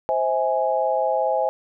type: chord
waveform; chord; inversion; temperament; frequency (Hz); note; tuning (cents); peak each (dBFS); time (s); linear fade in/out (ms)
sine; C augmented; none; equal with one note detuned; 523.3 / 647.9 / 830.6; C5 / E5 / G#5; 0 / -30 / 0; -23; 0.09-1.49; 0
effects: none